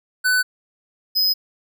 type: tone pair in turn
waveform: square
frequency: 1500 / 5045 Hz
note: F#6 / D#8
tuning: +23 / +23 cents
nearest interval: octave + major sixth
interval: 2100 cents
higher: second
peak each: -16 dBFS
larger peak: neither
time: 0.24-0.43 / 1.15-1.34 s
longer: neither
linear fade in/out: 20 ms
effects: none